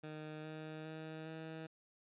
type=tone with pitch steps; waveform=15% pulse; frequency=154.2 / 156.08 / 157.99 / 159.91 Hz; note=D#3 / D#3 / D#3 / D#3; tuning=-15 / +6 / +27 / +48 cents; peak=-39 dBFS; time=0.03-1.67 s; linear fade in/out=10 ms; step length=410 ms; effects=resampled to 8000 Hz